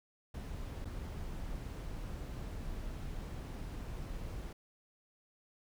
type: noise with dropouts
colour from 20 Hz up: brown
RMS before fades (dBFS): -42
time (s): 0.34-4.53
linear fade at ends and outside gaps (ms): 5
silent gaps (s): 0.847-0.853
effects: none